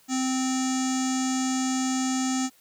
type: tone with low-pass filter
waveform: square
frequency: 260 Hz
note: C4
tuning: 11 cents flat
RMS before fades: -26 dBFS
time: 0.08-2.5 s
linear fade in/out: 50 ms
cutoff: 6900 Hz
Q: 6.9
effects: white hiss -59 dBFS RMS until 2.6 s